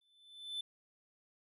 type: tone with exponential growth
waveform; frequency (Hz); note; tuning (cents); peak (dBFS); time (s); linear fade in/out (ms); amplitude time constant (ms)
triangle; 3520; A7; 0; -34; 0.01-0.61; 5; 130
effects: resampled to 32000 Hz